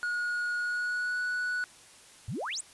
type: tone with pitch glide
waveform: triangle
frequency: 1446 to 1475.5 Hz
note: F#6 to F#6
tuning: -40 to -5 cents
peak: -27 dBFS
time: 0.03-1.64 s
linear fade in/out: 0 ms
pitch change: +35 cents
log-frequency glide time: 0.59-1.19 s
type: exponential sweep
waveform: sine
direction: up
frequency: 90.2 to 9460 Hz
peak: -32 dBFS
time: 2.28-2.61 s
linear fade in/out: 5 ms
effects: white hiss -54 dBFS RMS until 2.73 s + resampled to 24000 Hz